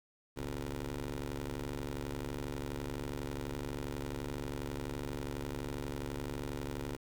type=ring-modulated tone; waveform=15% pulse; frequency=72.1 Hz; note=D2; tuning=31 cents flat; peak=-28 dBFS; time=0.36-6.97 s; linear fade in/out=20 ms; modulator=191 Hz; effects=10-bit